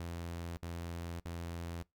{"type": "tone bursts", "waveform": "sawtooth", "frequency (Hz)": 85, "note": "F2", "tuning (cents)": -46, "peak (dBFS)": -36, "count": 3, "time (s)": [0, 1.824], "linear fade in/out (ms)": 0, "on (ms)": 570, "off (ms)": 57, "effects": ["noise-tail reverb RT60 0.2 s tail -24 dB re dry"]}